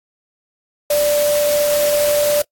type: tone in noise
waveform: sine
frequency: 587.3 Hz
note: D5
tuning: in tune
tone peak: -13 dBFS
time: 0.9-2.42 s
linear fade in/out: 5 ms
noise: white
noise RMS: -23 dBFS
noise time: 0.9-2.42 s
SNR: +7 dB
effects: noise-tail reverb RT60 0.1 s tail -25 dB re dry + AAC 64 kbps